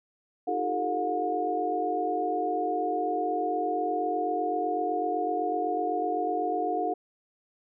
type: tone cluster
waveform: sine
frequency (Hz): 310.9 / 358.8 / 398.6 / 446.7 / 720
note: D#4 / F4 / G4 / A4 / F#5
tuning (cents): -1 / +47 / +29 / +26 / -47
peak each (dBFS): -34 / -36 / -35 / -33 / -28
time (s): 0.47-6.94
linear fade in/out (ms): 10
effects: none